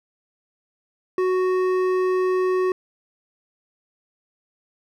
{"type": "tone with hard clipping", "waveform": "sine", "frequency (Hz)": 370, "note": "F#4", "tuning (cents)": 0, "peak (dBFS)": -20, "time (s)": [1.18, 2.72], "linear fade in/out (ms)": 2, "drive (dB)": 10, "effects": []}